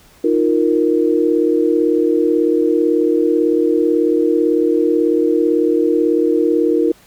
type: chord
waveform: sine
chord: Eb suspended second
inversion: none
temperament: equal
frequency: 311.1 / 349.2 / 466.2 Hz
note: Eb4 / F4 / Bb4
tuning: 0 / 0 / 0 cents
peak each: -16 dBFS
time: 0.24-6.92 s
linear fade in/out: 5 ms
effects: pink hiss -48 dBFS RMS until 7.06 s